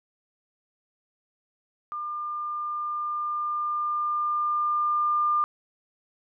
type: tone with level ramp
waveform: sine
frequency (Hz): 1200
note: D6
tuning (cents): +37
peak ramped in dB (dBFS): -30 to -20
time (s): 1.92-5.44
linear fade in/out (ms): 0
effects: none